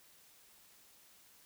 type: silence
effects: white hiss -63 dBFS RMS until 1.45 s